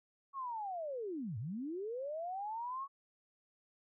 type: linear two-way sweep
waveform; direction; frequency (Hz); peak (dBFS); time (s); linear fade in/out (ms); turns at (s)
sine; down then up; 1121 to 98.6 to 1121; -38; 0.33-2.88; 50; 1.38
effects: none